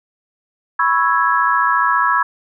sine chord, C# minor seventh, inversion third, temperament equal with one note detuned, 987.8 / 1102.3 / 1318.5 / 1661.2 Hz, B5 / C#6 / E6 / G#6, 0 / -10 / 0 / 0 cents, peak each -18 dBFS, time 0.79-2.23 s, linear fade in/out 5 ms, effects none

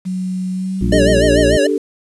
sine tone with pitch glide, 185 to 193.3 Hz, F#3 to G3, 0 to -24 cents, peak -18 dBFS, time 0.05-1.19 s, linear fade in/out 20 ms, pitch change +76 cents, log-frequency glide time 0.52-0.94 s
harmonic tone, 58.27 Hz, A#1, in tune, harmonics 1 / 2 / 3 / 4 / 5 / 6, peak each -18 / -21 / -23 / -24 / -25 / -26 dBFS, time 0.81-1.57 s, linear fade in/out 5 ms
sine chord, D suspended fourth, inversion none, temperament just, 293.7 / 391.6 / 440.5 Hz, D4 / G4 / A4, 0 / -2 / +2 cents, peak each -18 dBFS, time 0.92-1.78 s, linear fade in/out 5 ms
square tone with vibrato, 587.3 Hz, D5, in tune, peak -14 dBFS, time 0.92-1.67 s, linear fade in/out 5 ms, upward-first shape sine, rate 6.8 Hz, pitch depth 110 cents each way
effects resampled to 24000 Hz + 7-bit

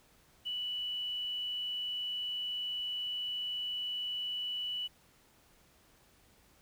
sine tone with quantisation, 2960 Hz, F#7, in tune, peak -34 dBFS, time 0.45-4.88 s, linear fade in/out 20 ms, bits 10, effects pink hiss -65 dBFS RMS until 6.61 s

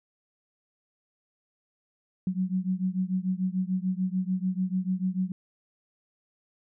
sine beating tone pair, 182.8 / 189.6 Hz, F#3 / F#3, -21 / +43 cents, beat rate 6.8 Hz, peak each -28 / -29 dBFS, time 2.27-5.32 s, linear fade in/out 2 ms, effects none

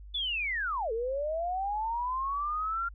sine linear two-way sweep, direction down then up, 3520 to 435.4 to 1396 Hz, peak -29 dBFS, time 0.14-2.89 s, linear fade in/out 10 ms, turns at 0.92 s, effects added 50 Hz sine -44 dBFS peak until 2.94 s

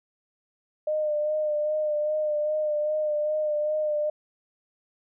sine tone with vibrato, 606 Hz, D#5, 46 cents flat, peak -23 dBFS, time 0.87-4.1 s, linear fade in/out 5 ms, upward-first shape sine, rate 2.5 Hz, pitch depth 28 cents each way, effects none

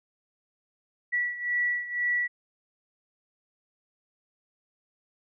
sine beating tone pair, 1946 / 1948 Hz, B6 / B6, -26 / -24 cents, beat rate 2 Hz, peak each -27 / -31 dBFS, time 1.12-2.28 s, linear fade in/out 20 ms, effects none

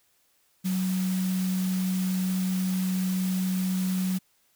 sine tone in noise, 186 Hz, F#3, 9 cents sharp, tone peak -24 dBFS, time 0.64-4.19 s, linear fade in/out 20 ms, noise white, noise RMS -39 dBFS, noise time 0.64-4.19 s, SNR +12 dB, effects white hiss -67 dBFS RMS until 4.55 s

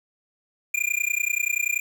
square tone with amplitude modulation, 2400 Hz, D7, 37 cents sharp, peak -19 dBFS, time 0.74-1.8 s, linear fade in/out 5 ms, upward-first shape sine, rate 30.4 Hz, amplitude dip 100%, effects 9-bit

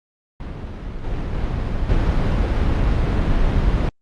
brown noise with level steps, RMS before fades -29 / -24 / -22 / -17 dBFS, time 0.4-3.89 s, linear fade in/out 2 ms, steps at 1.04 / 1.34 / 1.89 s, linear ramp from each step 5 ms, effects low-pass 4000 Hz 12 dB/octave + Opus 48 kbps

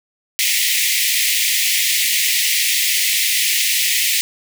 pink high-pass noise, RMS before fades -17 dBFS, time 0.39-4.21 s, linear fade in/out 0 ms, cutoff 1900 Hz, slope 96 dB/octave, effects none

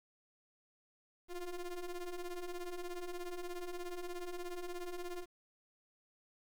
square ring-modulated tone, 174.61 Hz, F3, in tune, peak -38 dBFS, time 1.28-5.26 s, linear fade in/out 50 ms, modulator 183 Hz, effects 11-bit

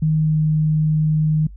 sine tone with pitch glide, 156.2 to 154.94 Hz, D#3 to D#3, +7 to -7 cents, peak -14 dBFS, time 0.02-1.47 s, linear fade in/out 5 ms, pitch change -14 cents, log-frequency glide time 0.18-0.41 s, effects noise-tail reverb RT60 0.1 s tail -23 dB re dry + added 50 Hz sine -35 dBFS peak until 1.56 s

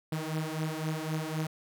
sawtooth beating tone pair, 155.56 / 159.46 Hz, D#3 / D#3, 0 / +43 cents, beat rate 3.9 Hz, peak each -30 / -31 dBFS, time 0.12-1.47 s, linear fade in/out 5 ms, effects none

